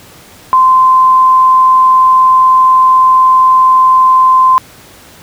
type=tone; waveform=sine; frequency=1036 Hz; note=C6; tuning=17 cents flat; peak=-3 dBFS; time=0.53-4.58 s; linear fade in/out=0 ms; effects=pink hiss -37 dBFS RMS until 5.22 s + high-pass 60 Hz 12 dB/octave